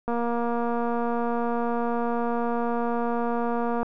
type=click train; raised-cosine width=1 ms; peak=-15 dBFS; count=886; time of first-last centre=0.08-3.83 s; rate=236 Hz; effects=none